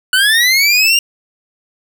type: linear sweep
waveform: 25% pulse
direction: up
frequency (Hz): 1466 to 2826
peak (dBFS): -5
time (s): 0.13-0.99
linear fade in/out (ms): 2
effects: none